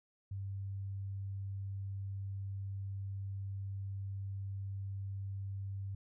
sine tone, 98 Hz, G2, in tune, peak -38 dBFS, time 0.31-5.95 s, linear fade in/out 5 ms, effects none

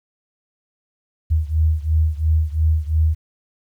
sine beating tone pair, 77.78 / 80.68 Hz, D#2 / E2, 0 / -37 cents, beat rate 2.9 Hz, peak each -17 / -19 dBFS, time 1.3-3.15 s, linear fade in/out 20 ms, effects 9-bit

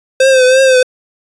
square tone with vibrato, 520 Hz, C5, 11 cents flat, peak -6 dBFS, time 0.2-0.83 s, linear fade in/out 5 ms, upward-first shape triangle, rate 3 Hz, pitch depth 60 cents each way, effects resampled to 22050 Hz

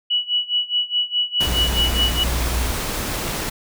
sine tone with tremolo, 2940 Hz, F#7, 12 cents flat, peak -15 dBFS, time 0.1-2.24 s, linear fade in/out 10 ms, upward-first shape sine, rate 4.8 Hz, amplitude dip 90%
pink noise, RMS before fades -25 dBFS, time 1.4-3.5 s, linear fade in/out 10 ms
triangle tone, 60.6 Hz, B1, 32 cents flat, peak -19 dBFS, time 1.47-2.72 s, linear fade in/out 5 ms
effects none

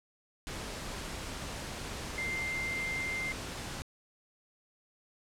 sine tone in noise, 2093 Hz, C7, in tune, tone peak -33 dBFS, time 2.18-3.32 s, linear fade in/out 0 ms, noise pink, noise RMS -40 dBFS, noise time 0.47-3.82 s, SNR +4 dB, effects low-pass 9000 Hz 12 dB/octave

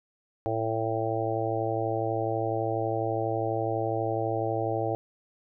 harmonic tone, 112.1 Hz, A2, 33 cents sharp, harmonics 1 / 3 / 4 / 5 / 6 / 7, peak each -33 / -33 / -33 / -33 / -33 / -33 dBFS, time 0.46-4.95 s, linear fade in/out 0 ms, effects none

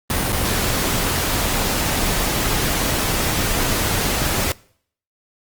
pink noise with dropouts, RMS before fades -20 dBFS, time 0.1-4.52 s, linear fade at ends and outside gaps 1 ms, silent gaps 0.322-0.327 s, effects noise-tail reverb RT60 0.6 s tail -23 dB re dry + Opus 32 kbps

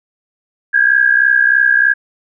sine tone pair together, 1600 / 1663.2 Hz, G6 / G#6, +35 / +2 cents, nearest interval minor second, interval 67 cents, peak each -11 dBFS, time 0.73-1.94 s, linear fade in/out 20 ms, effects none

